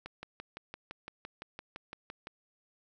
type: click train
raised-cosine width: 0.3 ms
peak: -26 dBFS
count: 14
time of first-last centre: 0.06-2.271 s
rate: 5.88 Hz
effects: none